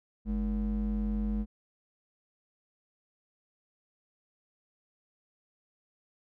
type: ring-modulated tone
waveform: triangle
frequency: 131 Hz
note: C3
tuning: 2 cents sharp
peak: -23 dBFS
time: 0.25-1.46 s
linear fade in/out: 50 ms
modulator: 80.9 Hz
effects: none